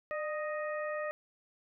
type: harmonic tone with a mistuned harmonic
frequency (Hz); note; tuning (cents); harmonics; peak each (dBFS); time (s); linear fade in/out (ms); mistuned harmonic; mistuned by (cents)
622.3; D#5; 0; 1 / 2 / 3 / 4; -35 / -41 / -41 / -51; 0.11-1.11; 0; 1; -58
effects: none